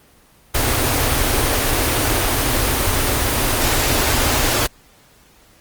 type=band-stop noise; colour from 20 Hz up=pink; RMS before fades=-17 dBFS; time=0.54-4.67 s; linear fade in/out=10 ms; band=140 to 230 Hz; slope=96 dB/octave; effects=pink hiss -51 dBFS RMS until 5.6 s + Opus 24 kbps